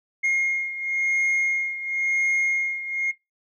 sine beating tone pair, 2140 / 2140.96 Hz, C7 / C7, +38 / +39 cents, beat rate 0.96 Hz, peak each -20 / -24 dBFS, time 0.23-3.12 s, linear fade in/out 20 ms, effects noise-tail reverb RT60 0.2 s tail -19 dB re dry + tanh soft clip ceiling -18 dBFS

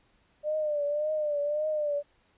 sine tone with vibrato, 598 Hz, D5, 31 cents sharp, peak -26 dBFS, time 0.43-2.03 s, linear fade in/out 50 ms, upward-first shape triangle, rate 1.8 Hz, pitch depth 73 cents each way, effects pink hiss -67 dBFS RMS until 2.37 s + resampled to 8000 Hz

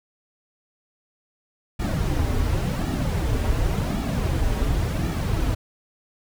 brown noise with flanger, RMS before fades -23 dBFS, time 1.79-5.55 s, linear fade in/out 10 ms, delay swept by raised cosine 1.9 to 5.9 ms, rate 0.91 Hz, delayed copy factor -0.65, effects none

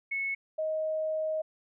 sine tone pair in turn, 2199 / 627.5 Hz, C#7 / D#5, -14 / +15 cents, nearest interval octave + minor seventh, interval 2171 cents, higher first, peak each -29 / -28 dBFS, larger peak second, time 0.11-0.35 / 0.58-1.42 s, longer second, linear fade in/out 10 ms, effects none

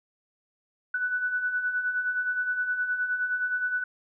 sine beating tone pair, 1480 / 1489.6 Hz, F#6 / F#6, 0 / +11 cents, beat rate 9.6 Hz, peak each -34 / -26 dBFS, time 0.94-3.84 s, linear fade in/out 5 ms, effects none

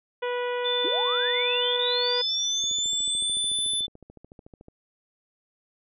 harmonic tone, 490 Hz, B4, 14 cents flat, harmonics 1 / 2 / 3 / 4 / 5 / 6 / 7, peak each -27 / -33 / -37 / -39 / -41 / -43 / -44 dBFS, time 0.22-2.22 s, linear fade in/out 10 ms
sine tone, 3520 Hz, A7, in tune, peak -25 dBFS, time 0.64-3.87 s, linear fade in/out 20 ms
sine linear sweep, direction up, 270.6 to 10548 Hz, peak -29 dBFS, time 0.84-3.81 s, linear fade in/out 10 ms
click train, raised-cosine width 2 ms, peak -33 dBFS, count 29, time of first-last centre 2.64-4.684 s, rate 13.7 Hz
effects none

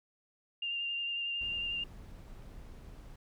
sine tone with vibrato, 2794 Hz, F7, in tune, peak -33 dBFS, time 0.62-1.84 s, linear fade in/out 5 ms, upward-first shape triangle, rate 11 Hz, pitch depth 20 cents each way
brown noise, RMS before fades -49 dBFS, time 1.41-3.16 s, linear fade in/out 5 ms
effects none

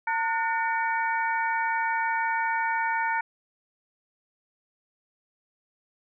harmonic tone with a mistuned harmonic, 453.2 Hz, A#4, 49 cents flat, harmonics 2 / 3 / 4 / 5, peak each -26 / -30 / -32 / -34 dBFS, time 0.07-3.21 s, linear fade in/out 5 ms, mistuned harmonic 3, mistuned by +120 cents, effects none

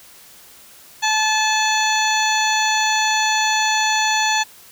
harmonic tone, 867 Hz, A5, 26 cents flat, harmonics 1 / 2 / 3 / 4 / 5 / 7 / 8, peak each -19 / -22 / -24 / -25 / -26 / -27 / -28 dBFS, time 1.02-4.44 s, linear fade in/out 20 ms, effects white hiss -45 dBFS RMS until 4.71 s

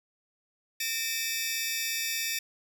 20% pulse tone cluster, 1823 / 2323 / 2583 / 3569 / 5740 Hz, A#6 / D7 / E7 / A7 / F8, -39 / -20 / -36 / +24 / +47 cents, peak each -31 dBFS, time 0.8-2.39 s, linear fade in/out 5 ms, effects none

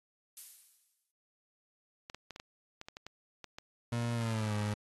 violet noise with exponential decay, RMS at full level -42 dBFS, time 0.37-1.11 s, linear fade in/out 1 ms, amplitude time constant 160 ms
clicks, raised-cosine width 0.2 ms, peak -27 dBFS, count 11, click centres 2.099 / 2.146 / 2.307 / 2.361 / 2.399 / 2.814 / 2.885 / 2.969 / 3.066 / 3.443 / 3.585 s
30% pulse tone with pitch glide, 118.2 to 104.7 Hz, A#2 to G#2, +24 to +15 cents, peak -29 dBFS, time 3.92-4.74 s, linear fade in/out 5 ms, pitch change -209 cents, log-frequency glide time 4.14-4.54 s
effects AAC 32 kbps

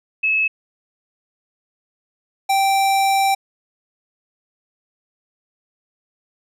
sine / square tone pair in turn, 2591 / 781.5 Hz, E7 / G5, -30 / -6 cents, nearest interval octave + major sixth, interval 2076 cents, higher first, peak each -15 dBFS, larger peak neither, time 0.23-0.48 / 2.49-3.35 s, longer second, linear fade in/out 10 ms, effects resampled to 32000 Hz

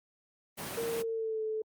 pink noise, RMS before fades -38 dBFS, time 0.57-1.03 s, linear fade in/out 20 ms
sine tone with pitch glide, 461.9 to 436 Hz, A#4 to A4, -16 to -16 cents, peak -31 dBFS, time 0.77-1.62 s, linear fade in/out 5 ms, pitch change -100 cents, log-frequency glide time 0.91-1.43 s
effects high-pass 150 Hz 12 dB/octave + Opus 24 kbps

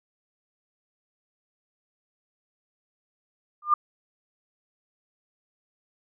sine tone with exponential growth, 1200 Hz, D6, 37 cents sharp, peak -12 dBFS, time 3.62-3.74 s, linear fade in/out 5 ms, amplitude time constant 26 ms, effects none

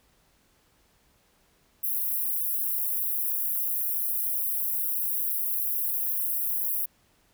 white high-pass noise, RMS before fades -28 dBFS, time 1.83-6.86 s, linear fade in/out 10 ms, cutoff 11000 Hz, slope 48 dB/octave, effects pink hiss -65 dBFS RMS until 7.33 s

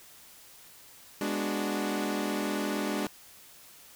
sawtooth chord, G# half-diminished seventh, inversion none, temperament equal, 207.7 / 246.9 / 293.7 / 370 Hz, G#3 / B3 / D4 / F#4, 0 / 0 / 0 / 0 cents, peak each -29 / -35 / -29 / -33 dBFS, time 1.21-3.07 s, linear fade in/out 2 ms, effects white hiss -53 dBFS RMS until 3.95 s

